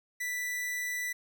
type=tone; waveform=45% pulse; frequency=1975.5 Hz; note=B6; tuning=in tune; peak=-32 dBFS; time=0.2-1.13 s; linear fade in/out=10 ms; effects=none